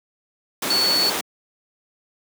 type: tone in noise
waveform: sine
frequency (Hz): 4435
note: C#8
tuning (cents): 0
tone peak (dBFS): -17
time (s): 0.7-1.1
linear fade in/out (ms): 5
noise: pink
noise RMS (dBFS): -23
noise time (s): 0.62-1.21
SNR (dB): +3
effects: high-pass 300 Hz 12 dB/octave